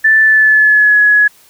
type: tone with pitch glide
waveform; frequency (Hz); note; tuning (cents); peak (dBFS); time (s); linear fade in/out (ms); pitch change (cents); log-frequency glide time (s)
sine; 1760 to 1685.4; A6 to G#6; 0 to +25; -5; 0.04-1.28; 10; -75; 0.21-0.99
effects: white hiss -46 dBFS RMS until 1.49 s